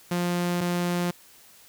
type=tone pair in turn; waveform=sawtooth; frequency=175.7 / 175.7 Hz; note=F3 / F3; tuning=+11 / +11 cents; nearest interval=unison; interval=0 cents; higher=neither; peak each=-20 dBFS; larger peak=neither; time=0.11-0.61 / 0.61-1.11 s; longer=neither; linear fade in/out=5 ms; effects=white hiss -53 dBFS RMS until 1.68 s